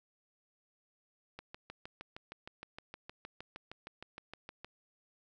click train, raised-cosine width 0.3 ms, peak -29 dBFS, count 22, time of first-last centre 1.39-4.646 s, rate 6.45 Hz, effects none

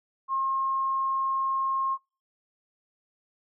sine tone, 1072 Hz, C6, 42 cents sharp, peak -24 dBFS, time 0.28-1.98 s, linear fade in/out 50 ms, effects noise-tail reverb RT60 0.3 s tail -23 dB re dry

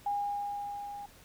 sine tone with level ramp, 814 Hz, G#5, 35 cents flat, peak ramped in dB -28 to -40 dBFS, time 0.06-1.06 s, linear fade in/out 5 ms, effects pink hiss -57 dBFS RMS until 1.24 s

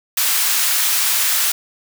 white high-pass noise, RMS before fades -17 dBFS, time 0.17-1.52 s, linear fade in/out 5 ms, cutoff 1100 Hz, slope 12 dB/octave, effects none

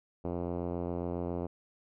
5% pulse tone with low-pass filter, 87.31 Hz, F2, in tune, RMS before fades -35 dBFS, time 0.24-1.47 s, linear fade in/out 10 ms, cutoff 500 Hz, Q 0.84, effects none

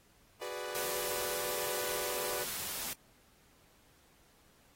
sawtooth chord, G# half-diminished seventh, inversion third, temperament equal, 370 / 415.3 / 493.9 / 587.3 Hz, F#4 / G#4 / B4 / D5, 0 / 0 / 0 / 0 cents, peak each -41 / -42 / -38 / -40 dBFS, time 0.41-2.44 s, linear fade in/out 10 ms
white noise, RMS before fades -39 dBFS, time 0.75-2.93 s, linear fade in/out 0 ms
effects pink hiss -66 dBFS RMS until 4.75 s + AAC 48 kbps

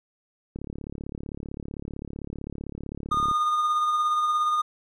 click train, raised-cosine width 3 ms, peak -22 dBFS, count 99, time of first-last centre 0.56-3.313 s, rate 35.6 Hz
triangle tone with tremolo, 1223 Hz, D#6, 30 cents flat, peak -18 dBFS, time 3.11-4.62 s, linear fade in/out 10 ms, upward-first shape sine, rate 17 Hz, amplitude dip 30%
effects none

